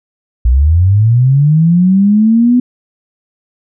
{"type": "linear sweep", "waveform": "sine", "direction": "up", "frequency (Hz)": [56.5, 250.4], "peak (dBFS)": -5, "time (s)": [0.45, 2.6], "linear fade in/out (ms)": 5, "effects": []}